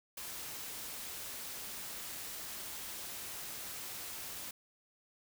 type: noise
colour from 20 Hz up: white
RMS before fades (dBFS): -44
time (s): 0.17-4.51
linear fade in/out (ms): 5
effects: none